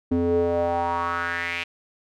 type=tone with band-pass filter sweep; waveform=square; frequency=85.8 Hz; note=F2; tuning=30 cents flat; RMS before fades=-24 dBFS; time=0.11-1.64 s; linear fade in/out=10 ms; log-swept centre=300 to 2600 Hz; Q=4.4; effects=none